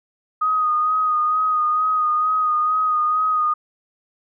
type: tone with vibrato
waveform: sine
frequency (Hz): 1244.5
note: D#6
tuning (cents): 0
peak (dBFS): -16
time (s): 0.41-3.54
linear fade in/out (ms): 10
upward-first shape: sine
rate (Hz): 2.2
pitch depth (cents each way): 27
effects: none